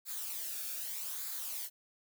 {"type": "noise with flanger", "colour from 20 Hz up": "blue", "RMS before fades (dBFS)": -40, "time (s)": [0.05, 1.7], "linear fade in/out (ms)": 50, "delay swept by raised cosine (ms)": [0.34, 1.01], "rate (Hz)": 0.82, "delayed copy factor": -0.55, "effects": []}